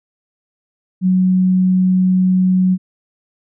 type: tone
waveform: sine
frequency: 185 Hz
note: F#3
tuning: in tune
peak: -10 dBFS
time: 1.01-2.78 s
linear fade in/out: 50 ms
effects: none